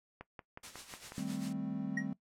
click train, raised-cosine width 0.5 ms, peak -30 dBFS, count 6, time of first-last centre 0.21-1.121 s, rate 5.49 Hz
white noise with tremolo, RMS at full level -46 dBFS, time 0.63-1.53 s, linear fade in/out 5 ms, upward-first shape sine, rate 7.6 Hz, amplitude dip 65%
triangle chord, A half-diminished seventh, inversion second, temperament equal, 155.56 / 196 / 220 / 261.6 Hz, Eb3 / G3 / A3 / C4, 0 / 0 / 0 / 0 cents, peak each -42 / -38 / -40 / -38 dBFS, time 1.18-2.13 s, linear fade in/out 0 ms
triangle tone with exponential decay, 1890 Hz, A#6, 23 cents sharp, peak -30 dBFS, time 1.97-2.07 s, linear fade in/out 5 ms, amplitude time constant 21 ms
effects noise-tail reverb RT60 0.1 s tail -18 dB re dry + low-pass 9000 Hz 12 dB/octave

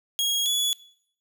sawtooth tone pair in turn, 3292 / 3404 Hz, G#7 / G#7, -16 / +42 cents, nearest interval minor second, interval 58 cents, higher second, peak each -19 dBFS, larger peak neither, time 0.19-0.46 / 0.46-0.73 s, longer neither, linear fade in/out 0 ms, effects noise-tail reverb RT60 0.6 s tail -19 dB re dry

